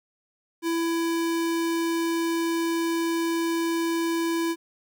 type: tone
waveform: square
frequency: 332.9 Hz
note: E4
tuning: 17 cents sharp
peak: -24 dBFS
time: 0.62-4.56 s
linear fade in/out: 50 ms
effects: 11-bit